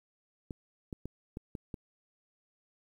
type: clicks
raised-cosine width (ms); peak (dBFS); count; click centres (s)
3; -26; 6; 0.508 / 0.928 / 1.056 / 1.371 / 1.552 / 1.742
effects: 10-bit